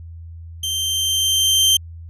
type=tone with level ramp; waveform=sawtooth; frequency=3137 Hz; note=G7; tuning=1 cent sharp; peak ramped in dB=-18 to -8 dBFS; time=0.63-1.77 s; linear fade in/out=5 ms; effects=added 83 Hz sine -33 dBFS peak until 2.09 s + resampled to 32000 Hz